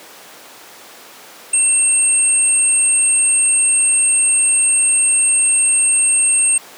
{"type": "tone pair together", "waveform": "sine", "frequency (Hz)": [2676, 8535], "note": ["E7", "C9"], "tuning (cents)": [25, 33], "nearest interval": "octave + minor sixth", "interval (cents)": 2008, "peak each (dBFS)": [-23, -11], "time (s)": [1.53, 6.58], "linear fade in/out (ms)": 5, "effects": ["pink hiss -38 dBFS RMS until 6.77 s", "high-pass 400 Hz 12 dB/octave"]}